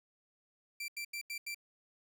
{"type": "tone bursts", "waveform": "sawtooth", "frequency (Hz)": 2349, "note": "D7", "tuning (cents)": 0, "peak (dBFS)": -35, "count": 5, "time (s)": [0.8, 1.546], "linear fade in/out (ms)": 5, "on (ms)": 82, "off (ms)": 84, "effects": ["12-bit"]}